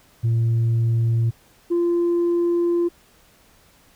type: tone pair in turn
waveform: sine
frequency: 115.1 / 344.9 Hz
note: A#2 / F4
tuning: -22 / -22 cents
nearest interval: octave + perfect fifth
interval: 1900 cents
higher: second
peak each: -14 / -15 dBFS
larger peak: first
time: 0.23-1.31 / 1.7-2.89 s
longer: second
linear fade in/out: 20 ms
effects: tanh soft clip ceiling -15 dBFS + pink hiss -55 dBFS RMS until 3.95 s